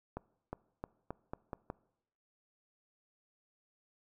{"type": "accelerating click train", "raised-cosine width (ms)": 1, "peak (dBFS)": -25, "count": 7, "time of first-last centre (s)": [0.17, 1.701], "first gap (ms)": 360, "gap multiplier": 0.86, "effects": ["noise-tail reverb RT60 0.8 s tail -22 dB re dry"]}